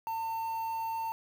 triangle tone with quantisation, 902 Hz, A5, 43 cents sharp, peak -30 dBFS, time 0.07-1.12 s, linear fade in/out 0 ms, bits 8, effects none

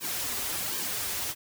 white noise with flanger, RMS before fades -32 dBFS, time 0-1.35 s, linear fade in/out 50 ms, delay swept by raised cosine 1.4 to 6.4 ms, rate 1.3 Hz, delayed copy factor -0.7, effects none

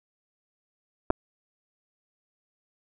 clicks, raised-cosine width 1 ms, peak -9 dBFS, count 2, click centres 1.103 / 1.106 s, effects none

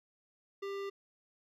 sine tone with hard clipping, 396.2 Hz, G4, 18 cents sharp, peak -39 dBFS, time 0.62-0.9 s, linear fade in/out 10 ms, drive 17 dB, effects none

